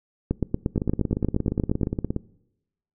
two click trains, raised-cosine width 3 ms, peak -9 / -12 dBFS, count 14 / 25, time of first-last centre 0.31-1.832 / 0.76-2.164 s, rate 8.54 / 17.1 Hz, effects noise-tail reverb RT60 0.9 s tail -22 dB re dry

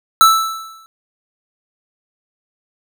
square tone with exponential decay, 1318.5 Hz, E6, in tune, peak -4 dBFS, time 0.21-0.86 s, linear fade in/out 0 ms, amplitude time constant 140 ms, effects none

